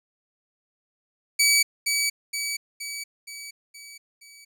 15% pulse tone with echo, 2281 Hz, C#7, 49 cents sharp, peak -10 dBFS, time 1.39-1.63 s, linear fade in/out 10 ms, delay 470 ms, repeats 6, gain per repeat -5 dB, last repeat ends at 4.45 s, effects none

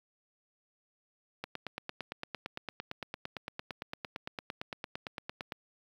click train, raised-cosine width 0.3 ms, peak -21 dBFS, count 37, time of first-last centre 1.44-5.522 s, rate 8.82 Hz, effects high-pass 80 Hz 12 dB/octave + 9-bit

